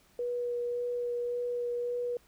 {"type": "tone with vibrato", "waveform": "sine", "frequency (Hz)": 483.8, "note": "B4", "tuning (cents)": -36, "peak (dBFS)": -30, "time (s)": [0.19, 2.17], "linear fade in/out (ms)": 2, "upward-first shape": "sine", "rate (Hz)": 1.8, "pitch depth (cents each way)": 10, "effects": ["pink hiss -64 dBFS RMS until 2.27 s"]}